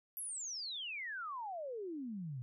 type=exponential sweep; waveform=sine; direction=down; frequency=11840 to 118.7 Hz; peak=-40 dBFS; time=0.17-2.42 s; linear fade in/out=0 ms; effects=none